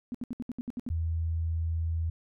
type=tone bursts; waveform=sine; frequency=243.2 Hz; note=B3; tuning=26 cents flat; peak=-31 dBFS; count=9; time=0.12-0.889 s; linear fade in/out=0 ms; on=25 ms; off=68 ms
type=tone; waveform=sine; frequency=82 Hz; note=E2; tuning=9 cents flat; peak=-27 dBFS; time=0.9-2.1 s; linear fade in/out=5 ms
effects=none